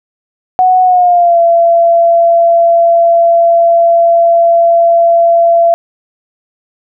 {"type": "tone with pitch glide", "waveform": "sine", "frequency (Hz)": [739, 677.7], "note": ["F#5", "E5"], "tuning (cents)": [-2, 48], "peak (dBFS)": -4, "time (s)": [0.59, 5.74], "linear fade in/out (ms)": 0, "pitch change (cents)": -150, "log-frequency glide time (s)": [0.83, 1.39], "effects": []}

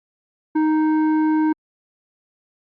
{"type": "tone with hard clipping", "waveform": "sine", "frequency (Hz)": 311.2, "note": "D#4", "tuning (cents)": 0, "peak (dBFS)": -17, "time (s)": [0.55, 1.53], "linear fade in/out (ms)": 10, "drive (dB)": 10, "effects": ["low-pass 2000 Hz 12 dB/octave", "Opus 48 kbps"]}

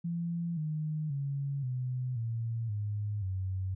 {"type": "tone with pitch steps", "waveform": "sine", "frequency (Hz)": [170, 154.1, 139.69, 126.62, 114.78, 104.04, 94.31], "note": ["F3", "D#3", "C#3", "B2", "A#2", "G#2", "F#2"], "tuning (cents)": [-46, -16, 14, 44, -26, 4, 34], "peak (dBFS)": -31, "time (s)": [0.04, 3.75], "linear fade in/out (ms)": 10, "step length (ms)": 530, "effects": []}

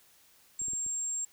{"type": "tone", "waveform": "sine", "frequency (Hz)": 7459, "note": "A#8", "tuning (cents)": 0, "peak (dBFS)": -31, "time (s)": [0.59, 1.25], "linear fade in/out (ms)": 5}
{"type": "clicks", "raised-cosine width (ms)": 3, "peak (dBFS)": [-38, -36, -35, -39], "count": 4, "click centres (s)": [0.617, 0.683, 0.734, 0.864]}
{"effects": ["white hiss -62 dBFS RMS until 1.32 s"]}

